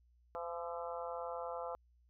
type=harmonic tone with a mistuned harmonic; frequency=170.8 Hz; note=F3; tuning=38 cents flat; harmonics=3 / 4 / 5 / 6 / 7 / 8; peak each=-43 / -45 / -47 / -49 / -50 / -51 dBFS; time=0.35-1.75 s; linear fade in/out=0 ms; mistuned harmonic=8; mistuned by=-44 cents; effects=added 60 Hz sine -66 dBFS peak until 2.09 s